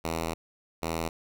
5% pulse tone pair in turn, 82.1 / 82.1 Hz, E2 / E2, -6 / -6 cents, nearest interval unison, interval 0 cents, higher neither, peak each -18 dBFS, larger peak neither, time 0.04-0.34 / 0.82-1.09 s, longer first, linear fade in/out 10 ms, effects none

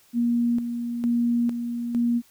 sine tone with tremolo, 237.4 Hz, A#3, 32 cents sharp, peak -19 dBFS, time 0.13-2.22 s, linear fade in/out 50 ms, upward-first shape square, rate 1.1 Hz, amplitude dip 55%, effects white hiss -58 dBFS RMS until 2.3 s

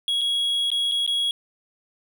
triangle tone with dropouts, 3322 Hz, G#7, in tune, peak -19 dBFS, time 0.08-1.31 s, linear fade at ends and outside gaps 1 ms, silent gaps 0.211-0.215 / 0.703-0.716 / 0.914-0.919 / 1.064-1.076 s, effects none

